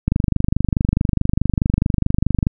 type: click train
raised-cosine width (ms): 5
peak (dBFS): -3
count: 60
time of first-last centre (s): 0.08-2.469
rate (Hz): 24.7
effects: none